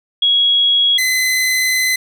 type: tone pair in turn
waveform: sine / sawtooth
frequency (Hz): 3322 / 2032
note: G#7 / B6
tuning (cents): 0 / +49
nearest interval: major sixth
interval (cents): 851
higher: first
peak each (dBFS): -10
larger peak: neither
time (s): 0.22-0.98 / 0.98-1.96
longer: second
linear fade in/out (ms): 5
effects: none